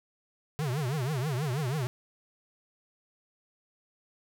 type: tone with vibrato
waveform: square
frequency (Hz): 138.59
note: C#3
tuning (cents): 0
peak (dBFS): -29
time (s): 0.59-1.87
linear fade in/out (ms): 0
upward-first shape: triangle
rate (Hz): 6.2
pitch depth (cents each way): 290
effects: none